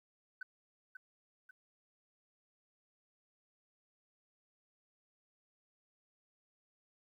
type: tone with echo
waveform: sine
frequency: 1516 Hz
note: F#6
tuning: 42 cents sharp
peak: -39 dBFS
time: 0.41-0.43 s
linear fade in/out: 5 ms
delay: 540 ms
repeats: 2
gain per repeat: -7 dB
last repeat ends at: 1.51 s
effects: tanh soft clip ceiling -38 dBFS + 13-bit